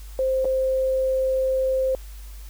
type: tone with dropouts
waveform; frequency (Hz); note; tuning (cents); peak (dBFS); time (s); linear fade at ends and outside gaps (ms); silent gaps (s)
sine; 524; C5; +2; -19; 0.19-1.95; 1; 0.446-0.453
effects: added 50 Hz sine -36 dBFS peak until 2.49 s + white hiss -50 dBFS RMS until 2.49 s